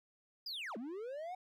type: linear two-way sweep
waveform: triangle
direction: down then up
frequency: 5060 to 207.7 to 755 Hz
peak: -39 dBFS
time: 0.46-1.35 s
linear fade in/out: 5 ms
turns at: 0.77 s
effects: none